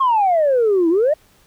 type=exponential two-way sweep; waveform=sine; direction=down then up; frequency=1100 to 319.4 to 644 Hz; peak=-11 dBFS; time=0-1.14 s; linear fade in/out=10 ms; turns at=0.89 s; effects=tanh soft clip ceiling -9 dBFS + pink hiss -54 dBFS RMS until 1.46 s